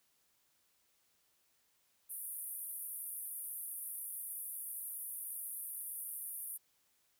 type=band-pass noise; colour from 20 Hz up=pink; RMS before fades=-44 dBFS; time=2.09-6.58 s; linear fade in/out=20 ms; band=9400 to 15000 Hz; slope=96 dB/octave; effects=white hiss -75 dBFS RMS until 7.19 s